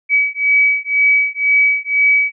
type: beating tone pair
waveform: sine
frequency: 2277 / 2279 Hz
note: C#7 / C#7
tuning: +46 / +47 cents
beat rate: 2 Hz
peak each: -14 dBFS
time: 0.09-2.32 s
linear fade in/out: 50 ms
effects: none